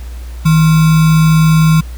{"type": "tone with sample-and-hold", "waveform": "sine", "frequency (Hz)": 159.6, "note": "D#3", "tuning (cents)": 44, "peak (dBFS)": -5, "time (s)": [0.45, 1.81], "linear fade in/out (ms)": 10, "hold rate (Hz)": 1225, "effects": ["added 60 Hz sine -23 dBFS peak until 1.97 s", "pink hiss -40 dBFS RMS until 1.97 s"]}